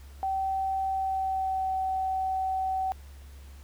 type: tone with pitch glide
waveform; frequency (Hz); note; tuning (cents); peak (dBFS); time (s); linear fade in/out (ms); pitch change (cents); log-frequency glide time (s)
sine; 770 to 759.8; G5 to F#5; -31 to +46; -26; 0.23-2.92; 0; -23; 0.86-1.73
effects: added 69 Hz sine -44 dBFS peak until 3.63 s + pink hiss -57 dBFS RMS until 3.63 s